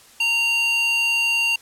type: tone with high-pass filter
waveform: square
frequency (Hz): 924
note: A#5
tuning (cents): -16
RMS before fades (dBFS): -20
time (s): 0.2-1.56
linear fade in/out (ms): 5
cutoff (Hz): 2400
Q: 8
effects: white hiss -49 dBFS RMS until 1.61 s + low-pass 11000 Hz 12 dB/octave